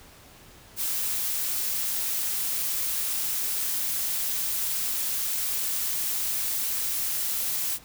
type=noise; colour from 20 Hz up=blue; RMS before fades=-28 dBFS; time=0.76-7.79 s; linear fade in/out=50 ms; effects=pink hiss -51 dBFS RMS until 7.84 s